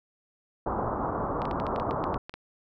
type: low-pass noise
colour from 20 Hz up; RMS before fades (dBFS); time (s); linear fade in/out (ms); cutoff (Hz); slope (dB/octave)
white; -30; 0.66-2.18; 5; 1200; 48
type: clicks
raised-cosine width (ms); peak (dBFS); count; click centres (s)
0.3; -22; 12; 1.419 / 1.454 / 1.512 / 1.6 / 1.667 / 1.761 / 1.799 / 1.91 / 2.04 / 2.143 / 2.295 / 2.34
effects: none